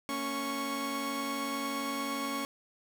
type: tone cluster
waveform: sawtooth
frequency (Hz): 229.8 / 278.4 / 1105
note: A#3 / C#4 / C#6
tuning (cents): -25 / +8 / -6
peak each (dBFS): -37 / -32 / -32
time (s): 0.09-2.45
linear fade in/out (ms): 0
effects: none